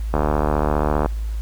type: click train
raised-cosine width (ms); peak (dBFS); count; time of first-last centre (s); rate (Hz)
1; -5; 70; 0.14-1.06; 75
effects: added 54 Hz sine -22 dBFS peak until 1.41 s + pink hiss -47 dBFS RMS until 1.41 s